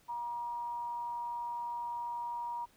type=tone with amplitude modulation; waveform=sine; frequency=952 Hz; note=A#5; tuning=36 cents sharp; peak=-34 dBFS; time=0.08-2.66 s; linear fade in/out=20 ms; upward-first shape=sine; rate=243 Hz; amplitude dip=30%; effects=pink hiss -66 dBFS RMS until 2.76 s